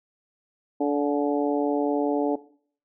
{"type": "harmonic tone with a mistuned harmonic", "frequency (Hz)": 144.9, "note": "D3", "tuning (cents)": -23, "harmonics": [2, 3, 4, 5, 6], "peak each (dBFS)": [-23, -27, -29, -31, -33], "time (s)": [0.8, 2.36], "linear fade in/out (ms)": 10, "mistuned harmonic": 6, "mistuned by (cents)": -30, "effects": ["noise-tail reverb RT60 0.5 s tail -17 dB re dry"]}